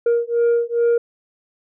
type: beating tone pair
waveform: sine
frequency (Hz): 469.2 / 471.6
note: A#4 / A#4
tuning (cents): +11 / +20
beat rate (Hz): 2.4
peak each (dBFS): -16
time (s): 0.06-0.98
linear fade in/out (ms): 5
effects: tanh soft clip ceiling -12 dBFS